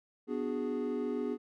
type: chord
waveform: triangle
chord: G# half-diminished seventh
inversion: first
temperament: equal with one note detuned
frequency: 246.9 / 293.7 / 367.7 / 415.3 Hz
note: B3 / D4 / F#4 / G#4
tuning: 0 / 0 / -11 / 0 cents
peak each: -34 / -37 / -38 / -34 dBFS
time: 0.27-1.38 s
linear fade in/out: 50 ms
effects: none